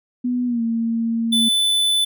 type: tone with pitch glide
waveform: sine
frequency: 246.9 to 229 Hz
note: B3 to A#3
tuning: 0 to -31 cents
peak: -18 dBFS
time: 0.24-1.49 s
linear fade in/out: 10 ms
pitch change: -131 cents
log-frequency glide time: 0.46-0.62 s
type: tone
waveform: square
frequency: 3501 Hz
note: A7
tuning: 9 cents flat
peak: -16 dBFS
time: 1.32-2.05 s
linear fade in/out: 10 ms
effects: none